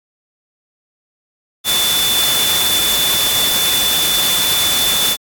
sine tone in noise, 3500 Hz, A7, 10 cents flat, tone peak -15 dBFS, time 1.64-5.17 s, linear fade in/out 50 ms, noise white, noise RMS -17 dBFS, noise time 1.64-5.17 s, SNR -1 dB, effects AAC 64 kbps

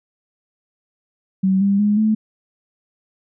sine tone with pitch steps, 190.4 / 198.83 / 207.6 / 216.8 Hz, F#3 / G3 / G#3 / A3, +50 / +25 / 0 / -25 cents, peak -13 dBFS, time 1.43-2.15 s, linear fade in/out 10 ms, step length 180 ms, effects none

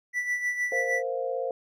triangle tone with tremolo, 1968 Hz, B6, 7 cents flat, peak -22 dBFS, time 0.13-1.03 s, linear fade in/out 50 ms, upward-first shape sine, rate 6.5 Hz, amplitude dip 60%
sine chord, Bb suspended second, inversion none, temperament equal, 466.2 / 523.3 / 698.5 Hz, Bb4 / C5 / F5, 0 / 0 / 0 cents, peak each -33 / -29 / -35 dBFS, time 0.72-1.51 s, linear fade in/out 2 ms
effects none

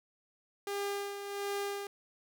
sawtooth tone with tremolo, 402.2 Hz, G4, 44 cents sharp, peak -29 dBFS, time 0.67-1.87 s, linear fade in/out 2 ms, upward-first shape sine, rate 1.4 Hz, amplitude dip 55%, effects none

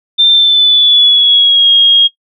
sine tone with pitch glide, 3581 to 3265 Hz, A7 to G#7, +30 to -30 cents, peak -4 dBFS, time 0.18-2.08 s, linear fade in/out 20 ms, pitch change -160 cents, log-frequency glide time 0.29-1.7 s, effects noise-tail reverb RT60 0.1 s tail -17 dB re dry

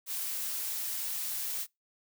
blue noise, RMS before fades -35 dBFS, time 0.06-1.67 s, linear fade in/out 50 ms, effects noise-tail reverb RT60 0.2 s tail -25 dB re dry

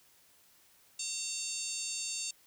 harmonic tone with a mistuned harmonic, 910 Hz, A#5, 42 cents flat, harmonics 3 / 4 / 5 / 6 / 7 / 8 / 9 / 10, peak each -45 / -46 / -42 / -49 / -42 / -40 / -46 / -45 dBFS, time 0.99-2.31 s, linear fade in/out 5 ms, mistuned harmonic 10, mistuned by -25 cents, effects white hiss -64 dBFS RMS until 2.46 s

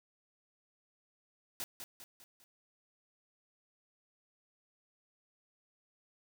white noise with echo, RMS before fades -40 dBFS, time 1.6-1.64 s, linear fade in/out 0 ms, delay 200 ms, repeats 4, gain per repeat -6 dB, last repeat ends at 2.44 s, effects none

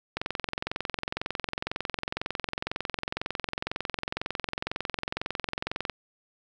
click train, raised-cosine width 0.3 ms, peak -13 dBFS, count 127, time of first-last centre 0.17-5.897 s, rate 22 Hz, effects none

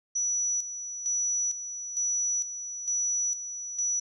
sine tone with tremolo, 5900 Hz, F#8, 6 cents flat, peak -25 dBFS, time 0.15-4 s, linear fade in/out 10 ms, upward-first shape square, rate 1.1 Hz, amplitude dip 65%, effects none

